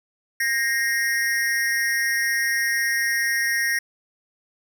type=tone with amplitude modulation; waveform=square; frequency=1864.7 Hz; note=A#6; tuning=in tune; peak=-17 dBFS; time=0.4-3.79 s; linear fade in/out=5 ms; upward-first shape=sine; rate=244 Hz; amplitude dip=85%; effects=none